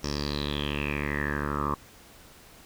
10% pulse tone with low-pass filter sweep, 72.7 Hz, D2, 17 cents flat, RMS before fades -30 dBFS, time 0.03-1.75 s, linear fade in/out 10 ms, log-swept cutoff 5700 to 1100 Hz, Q 7.9, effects pink hiss -52 dBFS RMS until 2.65 s

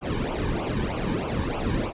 brown noise with flanger, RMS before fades -27 dBFS, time 0.01-1.93 s, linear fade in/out 50 ms, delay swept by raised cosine 0.53 to 1.53 ms, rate 3.2 Hz, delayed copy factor -0.85, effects resampled to 8000 Hz

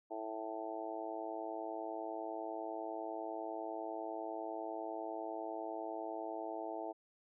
harmonic tone, 110 Hz, A2, in tune, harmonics 3 / 4 / 5 / 6 / 7 / 8, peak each -46 / -48 / -51 / -44 / -47 / -48 dBFS, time 0.1-6.93 s, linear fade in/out 20 ms, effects none

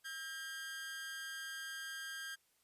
sawtooth tone with amplitude modulation, 1605 Hz, G6, 40 cents sharp, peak -37 dBFS, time 0.04-2.36 s, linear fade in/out 20 ms, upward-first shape sine, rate 294 Hz, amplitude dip 55%, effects white hiss -75 dBFS RMS until 2.63 s + resampled to 32000 Hz

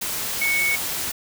sine tone in noise, 2217 Hz, C#7, in tune, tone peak -19 dBFS, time 0.41-0.76 s, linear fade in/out 10 ms, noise white, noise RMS -27 dBFS, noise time 0.01-1.12 s, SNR +5 dB, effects none

